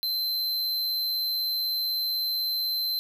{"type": "tone", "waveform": "square", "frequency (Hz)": 4092, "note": "C8", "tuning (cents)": -39, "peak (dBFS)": -26, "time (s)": [0.03, 2.99], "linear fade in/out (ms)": 0, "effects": []}